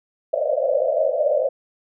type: band-pass noise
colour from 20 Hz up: white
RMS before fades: -20 dBFS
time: 0.33-1.49 s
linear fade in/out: 10 ms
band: 520 to 640 Hz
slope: 96 dB/octave
effects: none